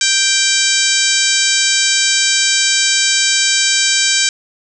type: harmonic tone with a mistuned harmonic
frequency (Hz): 784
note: G5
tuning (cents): 0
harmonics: 2 / 3 / 4 / 5 / 6 / 7 / 8 / 9 / 10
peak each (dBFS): -20 / -20 / -20 / -20 / -20 / -20 / -20 / -20 / -20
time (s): 0.01-4.29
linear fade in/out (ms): 2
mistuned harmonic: 5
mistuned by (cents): -29
effects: none